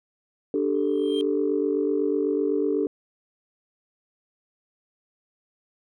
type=chord; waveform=sine; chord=D suspended fourth; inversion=none; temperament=equal; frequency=293.7 / 392 / 440 Hz; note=D4 / G4 / A4; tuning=0 / 0 / 0 cents; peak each=-25 dBFS; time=0.54-2.87 s; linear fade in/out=2 ms
type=tone with exponential growth; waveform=triangle; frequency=3186 Hz; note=G7; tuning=27 cents sharp; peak=-28 dBFS; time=0.75-1.21 s; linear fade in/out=0 ms; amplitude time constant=100 ms
effects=tanh soft clip ceiling -12 dBFS